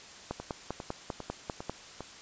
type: two click trains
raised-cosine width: 1 ms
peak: -19 / -24 dBFS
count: 8 / 5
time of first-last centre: 0.31-1.696 / 0.4-2.006 s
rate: 5.05 / 2.49 Hz
effects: white hiss -49 dBFS RMS until 2.21 s + resampled to 16000 Hz